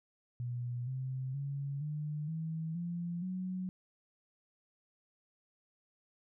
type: tone with pitch steps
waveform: sine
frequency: 121.9 / 130.65 / 140.03 / 150.08 / 160.85 / 172.39 / 184.77 Hz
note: B2 / C3 / C#3 / D3 / E3 / F3 / F#3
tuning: -22 / -2 / +18 / +38 / -42 / -22 / -2 cents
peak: -35 dBFS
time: 0.4-3.69 s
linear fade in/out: 0 ms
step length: 470 ms
effects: none